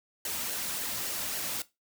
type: noise with flanger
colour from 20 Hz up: white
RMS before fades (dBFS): -34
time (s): 0.25-1.62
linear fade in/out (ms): 2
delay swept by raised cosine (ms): 0.8 to 2.7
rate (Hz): 3.6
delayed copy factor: -0.5
effects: noise-tail reverb RT60 0.2 s tail -17 dB re dry